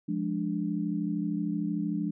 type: chord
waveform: sine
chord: D diminished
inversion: first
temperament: equal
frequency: 174.61 / 207.7 / 293.7 Hz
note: F3 / Ab3 / D4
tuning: 0 / 0 / 0 cents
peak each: -32 dBFS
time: 0.08-2.11 s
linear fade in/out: 10 ms
effects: none